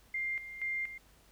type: tone with tremolo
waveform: sine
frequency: 2100 Hz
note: C7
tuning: 6 cents sharp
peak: -32 dBFS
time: 0.14-0.98 s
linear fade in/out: 5 ms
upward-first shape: square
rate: 2.1 Hz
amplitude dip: 70%
effects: added 50 Hz sine -64 dBFS peak until 1.31 s + pink hiss -64 dBFS RMS until 1.31 s